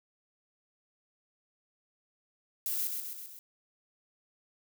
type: noise with echo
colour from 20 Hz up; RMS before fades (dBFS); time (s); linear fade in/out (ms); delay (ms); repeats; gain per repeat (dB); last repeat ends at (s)
violet; -33; 2.66-2.87; 0; 130; 4; -4; 3.39
effects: none